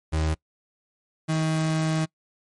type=tone pair in turn; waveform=35% pulse; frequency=78.6 / 158.43 Hz; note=D#2 / D#3; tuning=+18 / +32 cents; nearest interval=octave; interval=1214 cents; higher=second; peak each=-20 dBFS; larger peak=neither; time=0.12-0.35 / 1.28-2.06 s; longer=second; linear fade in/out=20 ms; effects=noise-tail reverb RT60 0.1 s tail -24 dB re dry + MP3 48 kbps